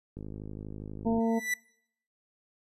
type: click train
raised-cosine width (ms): 3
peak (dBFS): -28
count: 54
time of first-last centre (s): 0.17-1.183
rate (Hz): 52.3
type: harmonic tone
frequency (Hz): 227.5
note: A#3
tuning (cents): -42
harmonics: 1 / 2 / 3 / 4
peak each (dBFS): -25 / -31 / -35 / -37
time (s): 1.05-1.4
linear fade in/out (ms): 20
type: tone with exponential growth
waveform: 45% pulse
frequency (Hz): 1975.5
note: B6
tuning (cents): 0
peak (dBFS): -25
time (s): 1.2-1.54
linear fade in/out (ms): 5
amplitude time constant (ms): 72
effects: noise-tail reverb RT60 0.7 s tail -23 dB re dry + resampled to 32000 Hz